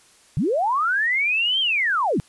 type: linear two-way sweep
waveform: sine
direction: up then down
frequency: 113.9 to 3213 to 113.9 Hz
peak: -18 dBFS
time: 0.37-2.2 s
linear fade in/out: 0 ms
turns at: 1.6 s
effects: white hiss -54 dBFS RMS until 2.28 s + resampled to 24000 Hz